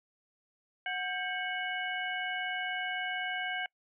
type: harmonic tone with a mistuned harmonic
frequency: 736 Hz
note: F#5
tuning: 9 cents flat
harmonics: 1 / 2 / 3 / 4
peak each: -38 / -36 / -38 / -41 dBFS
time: 0.86-3.66 s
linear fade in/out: 2 ms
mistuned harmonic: 2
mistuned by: +130 cents
effects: noise-tail reverb RT60 0.1 s tail -26 dB re dry